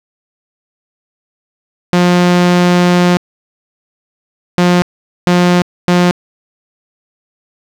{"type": "tone bursts at uneven times", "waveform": "sawtooth", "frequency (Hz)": 177.3, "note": "F3", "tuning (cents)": 26, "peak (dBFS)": -3, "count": 4, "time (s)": [[1.93, 3.17], [4.58, 4.82], [5.27, 5.62], [5.88, 6.11]], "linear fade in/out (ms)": 0, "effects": ["low-pass 6000 Hz 12 dB/octave", "7-bit"]}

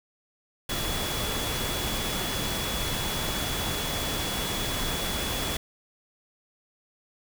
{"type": "tone in noise", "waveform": "sine", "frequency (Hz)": 3391, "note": "G#7", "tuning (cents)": 35, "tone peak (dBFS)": -35, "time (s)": [0.69, 5.57], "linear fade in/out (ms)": 5, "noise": "pink", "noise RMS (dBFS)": -30, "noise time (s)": [0.69, 5.57], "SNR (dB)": -8, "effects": []}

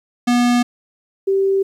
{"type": "tone pair in turn", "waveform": ["square", "sine"], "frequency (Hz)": [242.8, 389.1], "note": ["B3", "G4"], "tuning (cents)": [-29, -13], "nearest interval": "minor sixth", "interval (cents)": 816, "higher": "second", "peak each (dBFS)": -13, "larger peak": "neither", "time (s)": [[0.27, 0.63], [1.27, 1.63]], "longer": "neither", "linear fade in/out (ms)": 10, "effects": ["low-pass 9000 Hz 12 dB/octave", "9-bit"]}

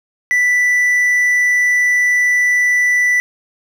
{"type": "tone", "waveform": "triangle", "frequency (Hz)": 1975.5, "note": "B6", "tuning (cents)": 0, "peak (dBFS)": -9, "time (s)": [0.31, 3.2], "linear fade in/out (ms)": 0, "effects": []}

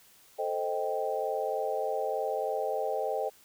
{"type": "chord", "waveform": "sine", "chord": "A half-diminished seventh", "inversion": "none", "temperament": "equal", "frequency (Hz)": [440, 523.3, 622.3, 784], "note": ["A4", "C5", "Eb5", "G5"], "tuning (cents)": [0, 0, 0, 0], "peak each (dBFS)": -34, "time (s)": [0.38, 3.3], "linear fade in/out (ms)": 20, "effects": ["white hiss -59 dBFS RMS until 3.44 s"]}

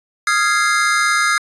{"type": "chord", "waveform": "square", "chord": "F minor seventh", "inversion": "third", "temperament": "equal with one note detuned", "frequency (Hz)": [1244.5, 1383.3, 1661.2, 2093], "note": ["Eb6", "F6", "Ab6", "C7"], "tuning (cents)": [0, -17, 0, 0], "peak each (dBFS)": -20, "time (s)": [0.27, 1.38], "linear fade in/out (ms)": 2, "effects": ["resampled to 24000 Hz"]}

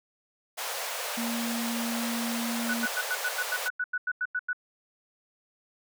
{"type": "high-pass noise", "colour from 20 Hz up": "pink", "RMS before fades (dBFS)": -34, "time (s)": [0.57, 3.69], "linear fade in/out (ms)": 20, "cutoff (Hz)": 480, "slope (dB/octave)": 48}
{"type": "tone", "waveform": "sine", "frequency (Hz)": 233.4, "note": "A#3", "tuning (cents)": 2, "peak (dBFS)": -30, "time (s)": [1.17, 2.86], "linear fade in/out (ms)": 10}
{"type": "tone bursts", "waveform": "sine", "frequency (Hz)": 1480, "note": "F#6", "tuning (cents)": 0, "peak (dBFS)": -26, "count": 14, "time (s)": [2.69, 4.531], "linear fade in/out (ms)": 5, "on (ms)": 47, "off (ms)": 91}
{"effects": []}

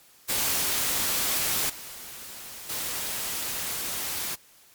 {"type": "noise with level steps", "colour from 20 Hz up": "white", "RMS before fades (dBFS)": [-26, -41, -31], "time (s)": [0.28, 4.36], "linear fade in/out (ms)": 20, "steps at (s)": [1.69, 2.69], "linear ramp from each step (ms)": 10, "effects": ["white hiss -56 dBFS RMS until 4.74 s", "MP3 96 kbps"]}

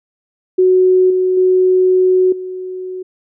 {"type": "tone with level steps", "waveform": "sine", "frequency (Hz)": 370, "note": "F#4", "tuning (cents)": 0, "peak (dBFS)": [-7, -11, -8, -22], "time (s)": [0.58, 3.03], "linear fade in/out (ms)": 10, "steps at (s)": [1.1, 1.37, 2.32], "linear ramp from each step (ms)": 5, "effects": []}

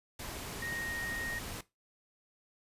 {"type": "tone in noise", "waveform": "sine", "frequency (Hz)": 1864.7, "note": "A#6", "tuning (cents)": 0, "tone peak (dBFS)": -37, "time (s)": [0.62, 1.39], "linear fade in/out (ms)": 5, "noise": "pink", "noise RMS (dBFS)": -42, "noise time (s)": [0.19, 1.61], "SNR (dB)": 2, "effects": ["noise-tail reverb RT60 0.2 s tail -17 dB re dry", "resampled to 32000 Hz"]}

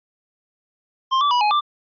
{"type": "tone with pitch steps", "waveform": "square", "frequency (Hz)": [1055, 1156, 977, 838, 1181], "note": ["C6", "D6", "B5", "G#5", "D6"], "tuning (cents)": [14, -28, -19, 15, 9], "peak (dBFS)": -16, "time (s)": [1.11, 1.61], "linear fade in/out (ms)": 20, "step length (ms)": 100, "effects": ["resampled to 11025 Hz"]}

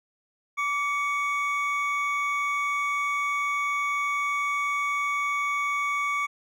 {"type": "tone pair together", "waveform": "triangle", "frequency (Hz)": [1157.1, 2234], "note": ["D6", "C#7"], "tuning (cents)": [-26, 13], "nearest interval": "major seventh", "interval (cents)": 1139, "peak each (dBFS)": [-25, -26], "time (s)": [0.57, 6.27], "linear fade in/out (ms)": 20, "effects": []}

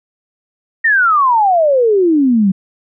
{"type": "exponential sweep", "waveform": "sine", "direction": "down", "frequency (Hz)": [1875, 184.4], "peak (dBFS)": -8, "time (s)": [0.84, 2.52], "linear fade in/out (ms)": 10, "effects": []}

